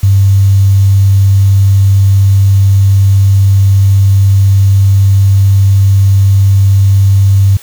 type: tone with quantisation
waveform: sine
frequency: 98 Hz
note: G2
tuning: in tune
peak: -3 dBFS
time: 0.03-7.57 s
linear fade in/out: 5 ms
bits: 5
effects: white hiss -35 dBFS RMS until 7.62 s